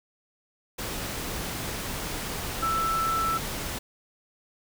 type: tone in noise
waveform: sine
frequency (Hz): 1325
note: E6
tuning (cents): +9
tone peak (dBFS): -24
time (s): 2.62-3.38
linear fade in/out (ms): 10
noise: pink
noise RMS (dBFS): -33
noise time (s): 0.78-3.79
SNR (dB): +6
effects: none